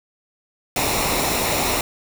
pink noise with comb filter, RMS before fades -21 dBFS, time 0.76-1.81 s, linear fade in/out 2 ms, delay 0.63 ms, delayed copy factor -0.55, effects none

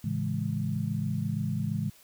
sine chord, A major seventh, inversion none, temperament equal, 110 / 138.59 / 164.81 / 207.7 Hz, A2 / C#3 / E3 / G#3, 0 / 0 / 0 / 0 cents, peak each -33 dBFS, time 0.04-1.9 s, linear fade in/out 5 ms, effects white hiss -57 dBFS RMS until 2.03 s

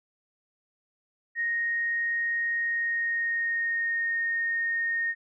sine tone with pitch glide, 1864.7 to 1847.5 Hz, A#6 to A#6, 0 to -16 cents, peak -25 dBFS, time 1.35-5.15 s, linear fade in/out 50 ms, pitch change -16 cents, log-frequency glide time 2.61-4.16 s, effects none

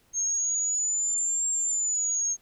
sine exponential two-way sweep, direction up then down, 6440 to 7459 to 6440 Hz, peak -24 dBFS, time 0.13-2.37 s, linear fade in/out 50 ms, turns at 1.49 s, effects pink hiss -64 dBFS RMS until 2.41 s

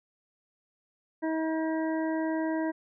harmonic tone, 319.3 Hz, D#4, 45 cents sharp, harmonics 1 / 2 / 3 / 5 / 6, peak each -28 / -34 / -38 / -42 / -44 dBFS, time 1.22-2.72 s, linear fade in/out 20 ms, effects none

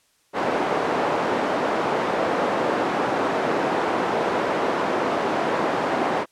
white band-pass noise, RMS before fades -23 dBFS, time 0.33-6.26 s, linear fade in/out 50 ms, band 260 to 840 Hz, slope 12 dB/octave, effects white hiss -63 dBFS RMS until 6.31 s + low-pass 10000 Hz 12 dB/octave

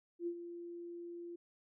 sine tone with ADSR envelope, 344.6 Hz, F4, 23 cents flat, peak -34 dBFS, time 0.19-1.36 s, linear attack 78 ms, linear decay 73 ms, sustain -10 dB, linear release 8 ms, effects none

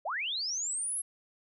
sine linear sweep, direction up, 523.3 to 11175 Hz, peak -31 dBFS, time 0.05-1.02 s, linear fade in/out 10 ms, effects none

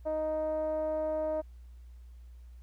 10% pulse tone with low-pass filter, 311.1 Hz, D#4, in tune, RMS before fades -32 dBFS, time 0.05-1.42 s, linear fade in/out 20 ms, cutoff 670 Hz, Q 5.5, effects added 60 Hz sine -47 dBFS peak until 2.62 s + pink hiss -72 dBFS RMS until 2.62 s

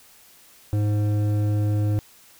sine tone with hard clipping, 104.4 Hz, G#2, 10 cents sharp, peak -21 dBFS, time 0.73-1.99 s, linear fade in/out 0 ms, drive 10 dB, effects white hiss -52 dBFS RMS until 2.39 s

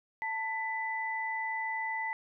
sine tone pair together, 888 / 1993.5 Hz, A5 / B6, +16 / +16 cents, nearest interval octave + major second, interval 1400 cents, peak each -35 / -34 dBFS, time 0.22-2.13 s, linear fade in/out 0 ms, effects none

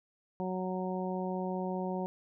harmonic tone, 185 Hz, F#3, in tune, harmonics 1 / 2 / 3 / 4 / 5, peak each -35 / -38 / -40 / -41 / -42 dBFS, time 0.4-2.06 s, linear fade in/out 0 ms, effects none

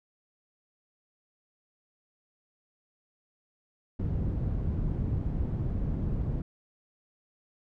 white low-pass noise, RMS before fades -30 dBFS, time 3.99-6.42 s, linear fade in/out 5 ms, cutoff 120 Hz, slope 12 dB/octave, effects none

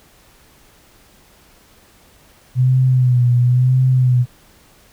sine tone with vibrato, 125.7 Hz, B2, 31 cents sharp, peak -10 dBFS, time 2.55-4.26 s, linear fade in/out 50 ms, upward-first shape sine, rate 0.97 Hz, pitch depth 53 cents each way, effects pink hiss -50 dBFS RMS until 4.92 s

